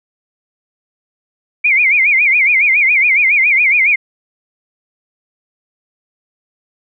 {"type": "tone with vibrato", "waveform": "sine", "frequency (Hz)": 2260, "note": "C#7", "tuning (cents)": 33, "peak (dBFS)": -8, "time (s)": [1.64, 3.96], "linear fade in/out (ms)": 10, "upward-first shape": "sine", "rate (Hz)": 7.2, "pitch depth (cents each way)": 160, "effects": []}